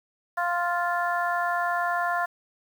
harmonic tone, 349.2 Hz, F4, in tune, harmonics 2 / 3 / 4 / 5, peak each -27 / -29 / -30 / -31 dBFS, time 0.37-2.26 s, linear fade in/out 10 ms, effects 8-bit

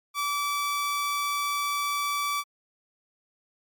sawtooth tone, 1155 Hz, D6, 29 cents flat, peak -22 dBFS, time 0.14-2.44 s, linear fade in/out 50 ms, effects MP3 96 kbps

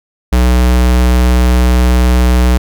square tone, 61.74 Hz, B1, in tune, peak -7 dBFS, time 0.32-2.58 s, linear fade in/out 10 ms, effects none

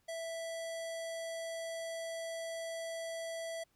square tone with low-pass filter, 659.3 Hz, E5, in tune, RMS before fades -41 dBFS, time 0.08-3.64 s, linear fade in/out 10 ms, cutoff 9800 Hz, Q 1.4, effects pink hiss -75 dBFS RMS until 3.75 s

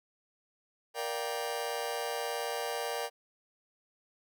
sawtooth chord, G minor seventh, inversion first, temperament just, 470.4 / 588 / 705.6 / 784 Hz, Bb4 / D5 / F5 / G5, +16 / +2 / +18 / 0 cents, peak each -33 / -35 / -37 / -35 dBFS, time 0.94-3.1 s, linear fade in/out 50 ms, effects none

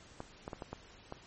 clicks, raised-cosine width 1 ms, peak -26 dBFS, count 6, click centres 0.204 / 0.479 / 0.532 / 0.622 / 0.73 / 1.124 s, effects pink hiss -57 dBFS RMS until 1.26 s + MP3 32 kbps

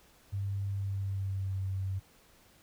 sine tone with pitch glide, 99 to 95.68 Hz, G2 to G2, +18 to -41 cents, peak -31 dBFS, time 0.32-2 s, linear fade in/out 20 ms, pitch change -59 cents, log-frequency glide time 0.7-1.63 s, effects pink hiss -62 dBFS RMS until 2.62 s

